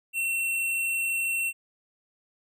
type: tone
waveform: square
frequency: 2713 Hz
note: E7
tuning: 49 cents sharp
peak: -26 dBFS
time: 0.13-1.53 s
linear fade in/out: 50 ms
effects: none